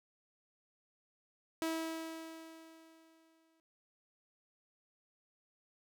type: tone with exponential decay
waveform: sawtooth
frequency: 324.3 Hz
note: E4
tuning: 28 cents flat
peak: -29 dBFS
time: 1.62-3.6 s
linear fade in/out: 0 ms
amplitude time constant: 430 ms
effects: none